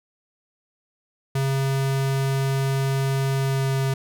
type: tone with pitch glide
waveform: square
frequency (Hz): 135.6 to 134.74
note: C#3 to C#3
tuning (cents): -38 to -49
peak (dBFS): -21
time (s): 1.35-3.94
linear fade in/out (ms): 5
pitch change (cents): -11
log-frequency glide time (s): 3.33-3.78
effects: none